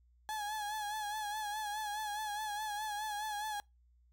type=tone with vibrato; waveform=35% pulse; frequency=844 Hz; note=G#5; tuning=28 cents sharp; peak=-35 dBFS; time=0.29-3.6 s; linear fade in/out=0 ms; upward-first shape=sine; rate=4.8 Hz; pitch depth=52 cents each way; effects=noise-tail reverb RT60 0.2 s tail -25 dB re dry + added 60 Hz sine -64 dBFS peak until 4.12 s